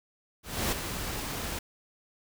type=noise with ADSR envelope; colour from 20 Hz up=pink; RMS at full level=-27 dBFS; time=0.43-1.59 s; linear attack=290 ms; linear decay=13 ms; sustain=-8 dB; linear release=5 ms; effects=none